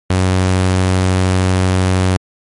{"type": "tone", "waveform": "sawtooth", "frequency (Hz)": 92.9, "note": "F#2", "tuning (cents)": 7, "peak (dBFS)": -7, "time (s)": [0.1, 2.17], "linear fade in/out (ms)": 5, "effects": ["MP3 48 kbps"]}